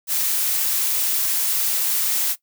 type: noise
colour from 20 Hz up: blue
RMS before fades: -21 dBFS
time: 0.07-2.36 s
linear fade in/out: 50 ms
effects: noise-tail reverb RT60 0.1 s tail -18 dB re dry